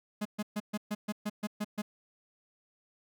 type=tone bursts; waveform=45% pulse; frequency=209.9 Hz; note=G#3; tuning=19 cents sharp; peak=-31 dBFS; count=10; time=0.21-1.82 s; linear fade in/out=10 ms; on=44 ms; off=130 ms; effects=none